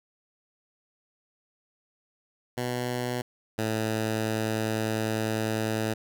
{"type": "tone pair in turn", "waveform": "10% pulse", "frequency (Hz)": [123.47, 110], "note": ["B2", "A2"], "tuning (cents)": [0, 0], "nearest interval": "major second", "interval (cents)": 200, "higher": "first", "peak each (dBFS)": [-20, -18], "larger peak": "second", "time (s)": [[2.57, 3.22], [3.58, 5.94]], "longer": "second", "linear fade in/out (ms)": 10, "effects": []}